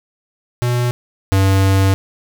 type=tone pair in turn; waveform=square; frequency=122 / 96.59 Hz; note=B2 / G2; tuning=-21 / -25 cents; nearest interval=major third; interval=404 cents; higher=first; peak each=-15 / -11 dBFS; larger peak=second; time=0.62-0.91 / 1.32-1.94 s; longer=second; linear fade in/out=0 ms; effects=none